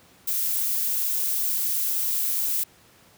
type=noise; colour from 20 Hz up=violet; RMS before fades=-25 dBFS; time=0.27-2.64 s; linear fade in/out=10 ms; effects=pink hiss -55 dBFS RMS until 3.17 s + high-pass 80 Hz 12 dB/octave